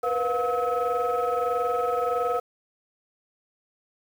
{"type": "tone cluster", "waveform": "sine", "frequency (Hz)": [478.5, 500, 713, 1287], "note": ["A#4", "B4", "F5", "E6"], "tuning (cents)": [45, 21, 36, -42], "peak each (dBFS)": -27, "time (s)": [0.03, 2.4], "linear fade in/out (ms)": 10, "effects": ["tanh soft clip ceiling -17 dBFS", "8-bit"]}